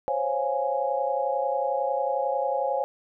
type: chord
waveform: sine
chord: Db major seventh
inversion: third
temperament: equal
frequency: 523.3 / 554.4 / 698.5 / 830.6 Hz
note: C5 / Db5 / F5 / Ab5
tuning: 0 / 0 / 0 / 0 cents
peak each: -29 / -28 / -32 / -28 dBFS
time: 0.08-2.84 s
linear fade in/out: 0 ms
effects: none